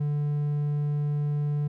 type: tone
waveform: triangle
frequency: 146.83 Hz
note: D3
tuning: in tune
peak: -22 dBFS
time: 0-1.68 s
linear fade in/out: 10 ms
effects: none